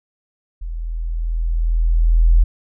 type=tone with level ramp; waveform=sine; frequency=41.2 Hz; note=E1; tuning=in tune; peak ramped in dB=-24 to -7 dBFS; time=0.61-2.44 s; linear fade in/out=10 ms; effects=none